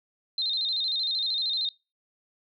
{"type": "tone with vibrato", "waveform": "sine", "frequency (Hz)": 3895, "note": "B7", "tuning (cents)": -25, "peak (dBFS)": -25, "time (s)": [0.38, 1.69], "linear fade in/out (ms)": 2, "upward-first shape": "square", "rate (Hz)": 13, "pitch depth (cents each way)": 91, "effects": ["noise-tail reverb RT60 0.3 s tail -26 dB re dry"]}